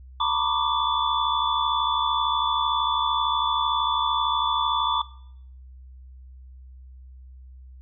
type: tone cluster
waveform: sine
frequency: 913 / 986 / 1135 / 1193 / 3468 Hz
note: A#5 / B5 / C#6 / D6 / A7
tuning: -36 / -3 / +41 / +27 / -26 cents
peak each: -27 dBFS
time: 0.2-5.02 s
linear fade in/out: 5 ms
effects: noise-tail reverb RT60 0.7 s tail -20 dB re dry + added 64 Hz sine -42 dBFS peak until 7.81 s